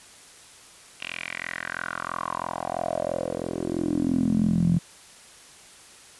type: tone with band-pass filter sweep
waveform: 10% pulse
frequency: 43.03 Hz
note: F1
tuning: 25 cents flat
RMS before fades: -27 dBFS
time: 1-4.79 s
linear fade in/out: 10 ms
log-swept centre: 2800 to 160 Hz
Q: 5.4
effects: white hiss -49 dBFS RMS until 6.19 s + resampled to 24000 Hz